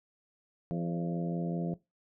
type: harmonic tone with a mistuned harmonic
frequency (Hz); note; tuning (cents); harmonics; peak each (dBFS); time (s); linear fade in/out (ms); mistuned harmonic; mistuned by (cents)
85.2; F2; -42; 2 / 3 / 4 / 5 / 6 / 7 / 8; -32 / -41 / -41 / -43 / -45 / -48 / -45; 0.71-1.74; 0; 6; +46
effects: noise-tail reverb RT60 0.2 s tail -18 dB re dry